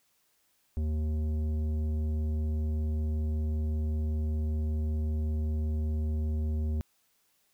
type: tone with tanh clipping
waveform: sine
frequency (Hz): 77.1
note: D#2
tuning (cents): -15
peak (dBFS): -29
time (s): 0.77-6.81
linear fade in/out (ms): 0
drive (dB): 11
effects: white hiss -71 dBFS RMS until 7.53 s